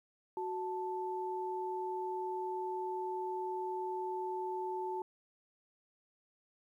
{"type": "tone pair together", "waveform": "sine", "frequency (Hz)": [370.4, 880], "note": ["F#4", "A5"], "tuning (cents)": [2, 0], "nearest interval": "octave + minor third", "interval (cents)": 1498, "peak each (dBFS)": [-38, -38], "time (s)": [0.37, 5.02], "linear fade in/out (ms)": 2, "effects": ["12-bit"]}